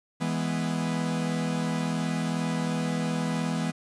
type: chord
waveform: 45% pulse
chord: E major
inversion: none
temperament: equal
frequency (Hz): 164.81 / 207.7 / 246.9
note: E3 / G#3 / B3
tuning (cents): 0 / 0 / 0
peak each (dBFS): -29 / -33 / -31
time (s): 0.2-3.72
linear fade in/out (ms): 20
effects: resampled to 22050 Hz + 9-bit